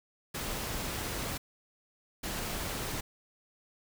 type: noise bursts at uneven times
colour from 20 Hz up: pink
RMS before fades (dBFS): -36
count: 2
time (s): 0.34-1.38 / 2.23-3.01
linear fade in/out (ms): 10
effects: none